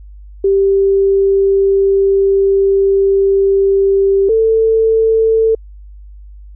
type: tone pair in turn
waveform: sine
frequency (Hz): 392 / 445.7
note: G4 / A4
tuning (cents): 0 / +22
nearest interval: major second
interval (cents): 222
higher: second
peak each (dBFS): -8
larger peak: neither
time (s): 0.44-4.29 / 4.29-5.55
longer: first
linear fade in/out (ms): 5
effects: added 50 Hz sine -32 dBFS peak until 6.55 s